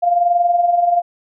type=tone with amplitude modulation; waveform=sine; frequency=698.5 Hz; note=F5; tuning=in tune; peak=-9 dBFS; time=0.02-1.02 s; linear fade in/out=20 ms; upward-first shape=sine; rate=21.1 Hz; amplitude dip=60%; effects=none